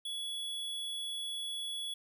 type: tone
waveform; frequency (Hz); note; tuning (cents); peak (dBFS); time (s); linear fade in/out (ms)
square; 3384; G#7; +32; -37; 0.05-1.94; 5
effects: 13-bit